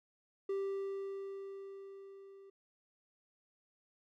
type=tone with level ramp; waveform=triangle; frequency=392 Hz; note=G4; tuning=in tune; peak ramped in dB=-31 to -52 dBFS; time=0.49-2.5 s; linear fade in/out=5 ms; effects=none